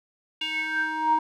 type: tone with band-pass filter sweep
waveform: square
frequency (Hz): 314.1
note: D#4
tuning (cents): +16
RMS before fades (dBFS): -26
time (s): 0.41-1.19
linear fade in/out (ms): 5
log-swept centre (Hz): 2900 to 840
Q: 7.3
effects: none